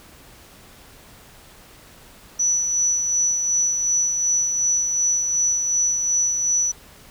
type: tone with tremolo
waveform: sine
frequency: 5930 Hz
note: F#8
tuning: 3 cents sharp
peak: -16 dBFS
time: 2.39-6.72 s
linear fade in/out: 10 ms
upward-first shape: sine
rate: 2.7 Hz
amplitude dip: 40%
effects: pink hiss -47 dBFS RMS until 7.1 s